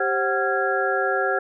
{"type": "tone cluster", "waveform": "sine", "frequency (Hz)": [390.9, 531, 745, 1379, 1654], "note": ["G4", "C5", "F#5", "F6", "G#6"], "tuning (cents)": [-5, 25, 12, -22, -8], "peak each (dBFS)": -26, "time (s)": [0, 1.39], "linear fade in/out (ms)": 5, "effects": []}